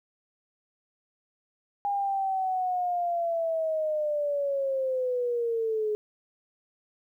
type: linear sweep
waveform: sine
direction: down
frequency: 812 to 420 Hz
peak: -25 dBFS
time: 1.85-5.95 s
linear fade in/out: 0 ms
effects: 11-bit